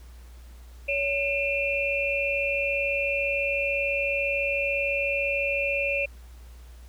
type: tone cluster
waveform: sine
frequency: 561 / 2411 / 2673 Hz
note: C#5 / D7 / E7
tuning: +21 / +45 / +23 cents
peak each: -28 dBFS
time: 0.88-6.06 s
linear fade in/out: 10 ms
effects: added 60 Hz sine -43 dBFS peak until 6.88 s + pink hiss -57 dBFS RMS until 6.88 s

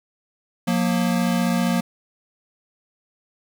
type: tone pair together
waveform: square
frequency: 179.5 / 234.5 Hz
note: F3 / A#3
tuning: +48 / +11 cents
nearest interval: perfect fourth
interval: 463 cents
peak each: -22 dBFS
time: 0.67-1.81 s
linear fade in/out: 10 ms
effects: 9-bit

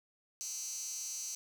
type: tone with high-pass filter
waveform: 15% pulse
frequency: 261.6 Hz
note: C4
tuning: in tune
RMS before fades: -41 dBFS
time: 0.41-1.35 s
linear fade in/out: 0 ms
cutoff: 6100 Hz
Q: 4.7
effects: none

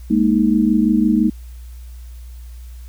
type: chord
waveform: sine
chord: Ab suspended second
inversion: none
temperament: just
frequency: 207.7 / 233.6 / 311.5 Hz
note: Ab3 / Bb3 / Eb4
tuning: 0 / +4 / +2 cents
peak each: -16 / -16 / -17 dBFS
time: 0.1-1.3 s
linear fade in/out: 10 ms
effects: added 60 Hz sine -32 dBFS peak until 2.88 s + white hiss -52 dBFS RMS until 2.88 s

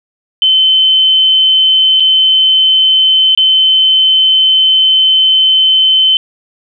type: tone with dropouts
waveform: sine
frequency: 3066 Hz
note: G7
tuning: 39 cents flat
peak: -5 dBFS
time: 0.42-6.17 s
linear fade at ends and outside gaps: 1 ms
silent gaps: 1.999-2.004 / 3.35-3.375 s
effects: none

